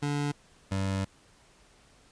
25% pulse tone pair in turn, 144.9 / 96.71 Hz, D3 / G2, -23 / -23 cents, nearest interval perfect fifth, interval 700 cents, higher first, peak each -24 dBFS, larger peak neither, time 0.02-0.32 / 0.71-1.05 s, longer second, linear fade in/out 10 ms, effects pink hiss -60 dBFS RMS until 2.11 s + resampled to 22050 Hz

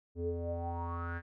square tone with low-pass filter sweep, 85.2 Hz, F2, 42 cents flat, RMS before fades -37 dBFS, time 0.15-1.22 s, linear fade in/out 50 ms, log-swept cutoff 360 to 1700 Hz, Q 9.7, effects none

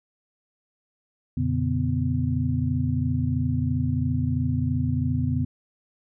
sine tone cluster, 88.2 / 120.2 / 143.2 / 249.8 Hz, F2 / B2 / D3 / B3, +18 / -46 / -43 / +20 cents, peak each -27 dBFS, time 1.37-5.45 s, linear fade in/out 5 ms, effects none

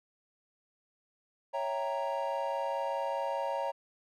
triangle chord, C# diminished seventh, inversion none, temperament equal, 554.4 / 659.3 / 784 / 932.3 Hz, C#5 / E5 / G5 / Bb5, 0 / 0 / 0 / 0 cents, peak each -33 / -37 / -38 / -33 dBFS, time 1.53-3.72 s, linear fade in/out 20 ms, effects none

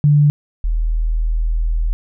sine tone pair in turn, 146.83 / 40.19 Hz, D3 / E1, 0 / -43 cents, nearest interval octave + minor seventh, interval 2243 cents, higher first, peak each -8 / -14 dBFS, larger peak first, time 0.04-0.3 / 0.64-1.93 s, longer second, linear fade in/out 0 ms, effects none

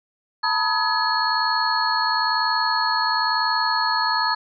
sine tone cluster, 892 / 973 / 1268 / 1688 / 4330 Hz, A5 / B5 / D#6 / G#6 / C#8, +23 / -26 / +32 / +28 / -41 cents, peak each -25 dBFS, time 0.43-4.35 s, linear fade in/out 10 ms, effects none

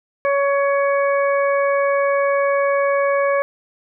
harmonic tone, 560 Hz, C#5, 18 cents sharp, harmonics 1 / 2 / 3 / 4, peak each -16 / -22 / -26 / -28 dBFS, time 0.25-3.42 s, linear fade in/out 0 ms, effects none

